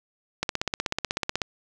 click train, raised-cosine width 0.2 ms, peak -8 dBFS, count 17, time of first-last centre 0.43-1.418 s, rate 16.2 Hz, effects none

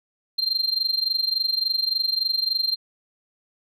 sine tone with amplitude modulation, 4169 Hz, C8, 7 cents flat, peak -15 dBFS, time 0.38-2.76 s, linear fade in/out 10 ms, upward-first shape sine, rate 23.5 Hz, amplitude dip 90%, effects tanh soft clip ceiling -17 dBFS

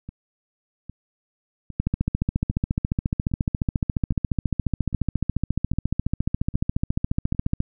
two click trains, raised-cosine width 5 ms, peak -23 / -9 dBFS, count 10 / 84, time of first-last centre 0.09-7.348 / 1.8-7.604 s, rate 1.24 / 14.3 Hz, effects none

